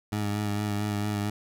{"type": "tone with vibrato", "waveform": "20% pulse", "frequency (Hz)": 103.83, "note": "G#2", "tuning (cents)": 0, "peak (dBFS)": -22, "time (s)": [0.12, 1.3], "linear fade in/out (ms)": 5, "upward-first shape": "sine", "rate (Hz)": 4.4, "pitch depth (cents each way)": 27, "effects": []}